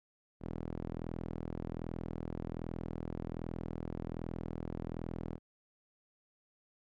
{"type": "tone with band-pass filter", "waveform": "sawtooth", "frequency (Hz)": 41.27, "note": "E1", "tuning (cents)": 3, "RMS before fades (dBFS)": -41, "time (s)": [0.4, 5.39], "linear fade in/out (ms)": 50, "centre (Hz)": 270, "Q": 0.71, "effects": []}